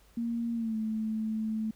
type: tone with pitch glide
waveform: sine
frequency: 233.2 to 218.8 Hz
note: A#3 to A3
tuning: +1 to -9 cents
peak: -29 dBFS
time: 0.17-1.71 s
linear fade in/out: 5 ms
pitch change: -110 cents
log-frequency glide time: 0.54-0.76 s
effects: added 52 Hz sine -62 dBFS peak until 1.75 s + pink hiss -63 dBFS RMS until 1.75 s